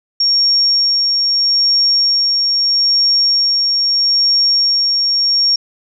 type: tone with tremolo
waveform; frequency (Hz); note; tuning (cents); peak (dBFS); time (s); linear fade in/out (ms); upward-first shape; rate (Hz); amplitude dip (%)
sine; 5540; F8; -15; -9; 0.2-5.56; 5; sine; 0.78; 25
effects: none